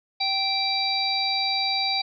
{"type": "harmonic tone", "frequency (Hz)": 780, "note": "G5", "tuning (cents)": -9, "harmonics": [1, 3, 5, 6], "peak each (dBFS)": [-28, -30, -27, -26], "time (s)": [0.2, 2.02], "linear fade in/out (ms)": 10, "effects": []}